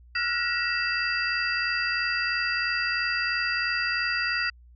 sine tone cluster, 1365 / 1448 / 1909 / 2657 / 4762 Hz, F6 / F#6 / A#6 / E7 / D8, -40 / -38 / +41 / +13 / +23 cents, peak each -34 / -30 / -29 / -31 / -31 dBFS, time 0.15-4.5 s, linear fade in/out 5 ms, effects added 60 Hz sine -49 dBFS peak until 4.75 s

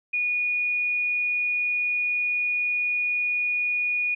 sine tone, 2454 Hz, D#7, 25 cents flat, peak -22 dBFS, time 0.13-4.15 s, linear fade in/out 10 ms, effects none

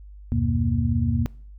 sine tone cluster, 77.9 / 94.8 / 124.6 / 234.1 Hz, D#2 / F#2 / B2 / A#3, +3 / +43 / +16 / +8 cents, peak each -25 dBFS, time 0.32-1.26 s, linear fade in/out 0 ms, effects noise-tail reverb RT60 0.5 s tail -23 dB re dry + added 50 Hz sine -40 dBFS peak until 1.58 s

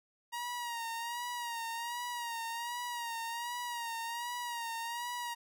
sawtooth tone with vibrato, 944 Hz, A#5, 22 cents sharp, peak -33 dBFS, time 0.32-5.35 s, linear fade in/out 20 ms, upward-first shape sine, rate 1.3 Hz, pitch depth 53 cents each way, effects none

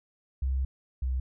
sine tone pair in turn, 65.9 / 64.28 Hz, C2 / C2, +13 / -30 cents, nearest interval unison, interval 43 cents, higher first, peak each -25 / -26 dBFS, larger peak first, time 0.42-0.65 / 1.02-1.2 s, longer first, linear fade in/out 5 ms, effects none

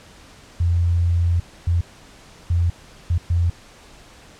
sine tone bursts at uneven times, 86 Hz, F2, 26 cents flat, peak -15 dBFS, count 5, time 0.6-1.4 / 1.67-1.81 / 2.5-2.7 / 3.1-3.18 / 3.3-3.5 s, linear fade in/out 5 ms, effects pink hiss -46 dBFS RMS until 4.39 s + low-pass 8000 Hz 12 dB/octave

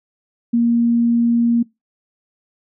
sine tone, 234.9 Hz, A#3, 13 cents sharp, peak -12 dBFS, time 0.53-1.63 s, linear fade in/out 10 ms, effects noise-tail reverb RT60 0.2 s tail -22 dB re dry

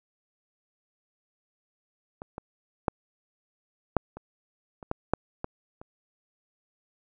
clicks, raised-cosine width 1 ms, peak -24 / -22 / -9 / -6 / -26 / -28 / -14 / -8 / -17 / -29 dBFS, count 10, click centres 2.219 / 2.381 / 2.882 / 3.967 / 4.17 / 4.828 / 4.914 / 5.136 / 5.444 / 5.815 s, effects none

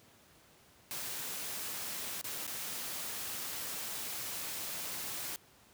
white noise with dropouts, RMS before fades -40 dBFS, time 0.91-5.36 s, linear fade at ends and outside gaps 0 ms, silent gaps 2.213-2.243 / 2.467-2.477 s, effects pink hiss -62 dBFS RMS until 5.73 s + high-pass 80 Hz 12 dB/octave

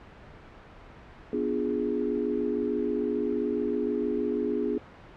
sine chord, B diminished seventh, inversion none, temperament equal, 246.9 / 293.7 / 349.2 / 415.3 Hz, B3 / D4 / F4 / Ab4, 0 / 0 / 0 / 0 cents, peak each -31 / -32 / -33 / -29 dBFS, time 1.33-4.78 s, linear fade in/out 2 ms, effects pink hiss -48 dBFS RMS until 5.16 s + low-pass 2000 Hz 12 dB/octave

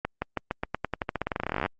accelerating click train, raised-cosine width 0.5 ms, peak -12 dBFS, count 29, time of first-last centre 0.05-1.661 s, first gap 170 ms, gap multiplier 0.9, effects Opus 48 kbps

